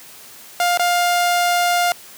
sawtooth tone with dropouts, 704 Hz, F5, 14 cents sharp, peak -11 dBFS, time 0.6-1.92 s, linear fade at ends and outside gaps 1 ms, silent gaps 0.774-0.795 s, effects white hiss -41 dBFS RMS until 2.17 s + high-pass 100 Hz 12 dB/octave

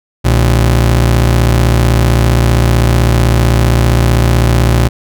40% pulse ring-modulated tone, 91.9 Hz, F#2, 11 cents flat, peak -3 dBFS, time 0.24-4.89 s, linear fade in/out 20 ms, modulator 27.8 Hz, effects none

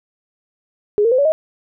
sine tone with pitch steps, 415.3 / 460.8 / 511.3 / 567.3 / 629.5 Hz, G#4 / A#4 / C5 / C#5 / D#5, 0 / -20 / -40 / +40 / +20 cents, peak -11 dBFS, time 0.98-1.32 s, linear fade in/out 0 ms, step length 68 ms, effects none

